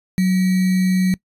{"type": "tone with sample-and-hold", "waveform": "sine", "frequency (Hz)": 185.5, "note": "F#3", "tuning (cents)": 5, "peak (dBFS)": -13, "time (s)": [0.18, 1.14], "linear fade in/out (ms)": 0, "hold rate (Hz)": 2100, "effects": ["noise-tail reverb RT60 0.1 s tail -22 dB re dry", "resampled to 32000 Hz"]}